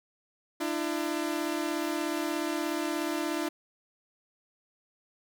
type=tone pair together; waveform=sawtooth; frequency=300.4 / 337.2 Hz; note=D4 / E4; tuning=+39 / +39 cents; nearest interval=major second; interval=200 cents; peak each=-28 dBFS; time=0.6-3.49 s; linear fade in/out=10 ms; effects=none